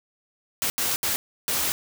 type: noise bursts at uneven times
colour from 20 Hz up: white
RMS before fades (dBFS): -25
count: 4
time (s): 0.62-0.7 / 0.78-0.96 / 1.03-1.16 / 1.48-1.72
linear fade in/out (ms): 0
effects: none